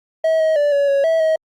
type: tone with pitch steps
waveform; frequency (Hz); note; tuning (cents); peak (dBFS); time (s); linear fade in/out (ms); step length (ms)
triangle; 643 / 634 / 583 / 566 / 556 / 651 / 636; E5 / D#5 / D5 / C#5 / C#5 / E5 / D#5; -43 / +32 / -13 / +36 / +5 / -22 / +38; -11; 0.24-1.36; 5; 160
effects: Opus 48 kbps